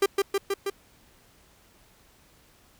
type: tone with echo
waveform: 45% pulse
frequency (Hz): 395.8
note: G4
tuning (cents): +17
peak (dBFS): -18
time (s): 0.02-0.06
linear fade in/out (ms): 5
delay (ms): 160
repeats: 4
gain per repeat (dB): -2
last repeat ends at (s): 0.7
effects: pink hiss -59 dBFS RMS until 2.79 s